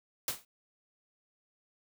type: noise with exponential decay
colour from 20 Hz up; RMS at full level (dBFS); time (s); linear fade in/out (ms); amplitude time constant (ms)
white; -29; 0.28-0.45; 2; 36
effects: none